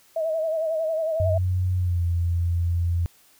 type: tone with vibrato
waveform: sine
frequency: 640 Hz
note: D#5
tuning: 49 cents sharp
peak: -22 dBFS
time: 0.16-1.38 s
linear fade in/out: 5 ms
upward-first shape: sine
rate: 11 Hz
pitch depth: 55 cents each way
type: tone with pitch glide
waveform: sine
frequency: 91.5 to 85.87 Hz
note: F#2 to F2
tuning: -19 to -29 cents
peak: -20 dBFS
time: 1.2-3.06 s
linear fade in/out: 0 ms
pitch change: -110 cents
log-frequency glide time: 1.75-2.03 s
effects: white hiss -57 dBFS RMS until 3.39 s